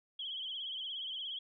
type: tone with vibrato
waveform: sine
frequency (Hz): 3177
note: G7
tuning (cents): +23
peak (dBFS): -38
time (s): 0.19-1.39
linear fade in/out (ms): 5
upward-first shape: sine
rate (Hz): 17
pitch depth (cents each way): 85
effects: none